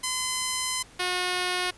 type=tone pair in turn; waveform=5% pulse; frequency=1023 / 361.7 Hz; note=C6 / F#4; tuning=-39 / -39 cents; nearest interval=octave + tritone; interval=1800 cents; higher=first; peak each=-14 dBFS; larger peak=neither; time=0.03-0.83 / 0.99-1.71 s; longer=first; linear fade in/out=10 ms; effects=pink hiss -52 dBFS RMS until 1.77 s + resampled to 24000 Hz